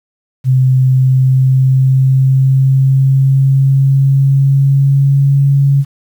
sine tone with pitch glide, 129.8 to 139.12 Hz, C3 to C#3, -13 to +7 cents, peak -6 dBFS, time 0.44-5.85 s, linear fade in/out 50 ms, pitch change +120 cents, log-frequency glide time 0.76-5.4 s, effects 7-bit

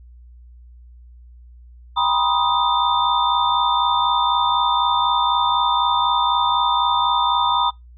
sine tone cluster, 796 / 962 / 1026 / 1246 / 3573 Hz, G5 / B5 / C6 / D#6 / A7, +26 / -46 / -34 / +2 / +26 cents, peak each -26 / -18 / -24 / -22 / -24 dBFS, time 1.96-7.71 s, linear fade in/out 20 ms, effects noise-tail reverb RT60 0.2 s tail -26 dB re dry + added 60 Hz sine -41 dBFS peak until 7.97 s

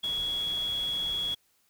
sine tone in noise, 3346 Hz, G#7, 12 cents sharp, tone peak -28 dBFS, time 0.03-1.35 s, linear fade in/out 10 ms, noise pink, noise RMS -45 dBFS, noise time 0.03-1.35 s, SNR +14 dB, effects white hiss -69 dBFS RMS until 1.69 s

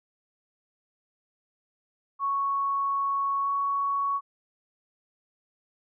sine tone with pitch glide, 1108.7 to 1116.4 Hz, C#6 to C#6, 0 to +12 cents, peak -24 dBFS, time 2.19-4.21 s, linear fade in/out 50 ms, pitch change +12 cents, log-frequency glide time 3.42-3.49 s, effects none

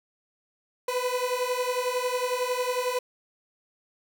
30% pulse beating tone pair, 493.9 / 504.9 Hz, B4 / B4, 0 / +38 cents, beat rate 11 Hz, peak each -26 dBFS, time 0.88-2.99 s, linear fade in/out 5 ms, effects none

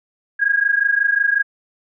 sine tone pair together, 1624.5 / 1650 Hz, G#6 / G#6, -39 / -12 cents, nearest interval unison, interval 27 cents, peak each -17 dBFS, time 0.39-1.43 s, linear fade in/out 20 ms, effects none

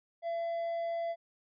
triangle tone, 674 Hz, E5, 38 cents sharp, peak -30 dBFS, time 0.22-1.16 s, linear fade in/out 50 ms, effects resampled to 11025 Hz

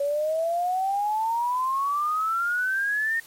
sine exponential sweep, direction up, 561 to 1849 Hz, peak -22 dBFS, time 0-3.2 s, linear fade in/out 5 ms, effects white hiss -49 dBFS RMS until 3.26 s + MP3 64 kbps

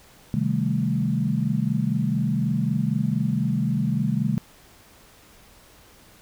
sine chord, A half-diminished seventh, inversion first, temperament equal, 130.81 / 155.56 / 196 / 220 Hz, C3 / Eb3 / G3 / A3, 0 / 0 / 0 / 0 cents, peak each -26 dBFS, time 0.34-4.38 s, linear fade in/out 0 ms, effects pink hiss -52 dBFS RMS until 6.21 s

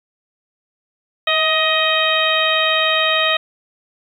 harmonic tone with a mistuned harmonic, 627 Hz, D#5, 13 cents sharp, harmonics 1 / 2 / 3 / 4 / 5 / 6, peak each -21 / -21 / -21 / -21 / -21 / -21 dBFS, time 1.27-3.37 s, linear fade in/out 5 ms, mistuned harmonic 1, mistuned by +30 cents, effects 8-bit

